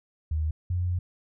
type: tone pair in turn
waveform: sine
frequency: 77.78 / 89.16 Hz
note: D#2 / F2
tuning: 0 / +36 cents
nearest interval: major second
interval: 236 cents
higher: second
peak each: -24 dBFS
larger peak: neither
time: 0.31-0.51 / 0.7-0.99 s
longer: second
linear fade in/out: 5 ms
effects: none